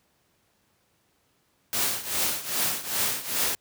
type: noise with tremolo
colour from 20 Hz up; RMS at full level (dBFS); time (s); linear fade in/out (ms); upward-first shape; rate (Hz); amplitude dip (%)
white; -24; 1.73-3.55; 0; triangle; 2.5; 85
effects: pink hiss -68 dBFS RMS until 3.6 s + high-pass 80 Hz 12 dB/octave